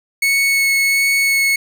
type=tone with vibrato; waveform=40% pulse; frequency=2205 Hz; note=C#7; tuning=10 cents flat; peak=-12 dBFS; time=0.22-1.56 s; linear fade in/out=5 ms; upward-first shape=sine; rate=1.4 Hz; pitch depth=8 cents each way; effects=none